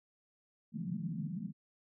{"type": "band-pass noise", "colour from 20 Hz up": "white", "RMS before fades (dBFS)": -39, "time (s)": [0.72, 1.53], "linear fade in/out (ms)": 50, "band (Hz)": [150, 210], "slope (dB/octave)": 48, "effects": []}